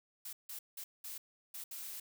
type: noise bursts at uneven times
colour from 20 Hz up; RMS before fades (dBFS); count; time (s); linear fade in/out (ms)
blue; -45; 6; 0.25-0.33 / 0.49-0.59 / 0.77-0.84 / 1.04-1.18 / 1.54-1.64 / 1.71-2; 5
effects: none